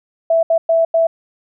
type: tone bursts at uneven times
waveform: sine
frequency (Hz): 659.3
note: E5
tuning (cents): 0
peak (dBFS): -10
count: 4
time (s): 0.3-0.43 / 0.5-0.58 / 0.69-0.85 / 0.94-1.07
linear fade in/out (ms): 5
effects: none